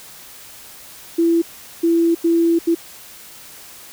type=tone bursts at uneven times; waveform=sine; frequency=334.9 Hz; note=E4; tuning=27 cents sharp; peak=-12 dBFS; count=4; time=1.18-1.42 / 1.83-2.15 / 2.24-2.59 / 2.67-2.75 s; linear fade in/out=10 ms; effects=white hiss -40 dBFS RMS until 3.92 s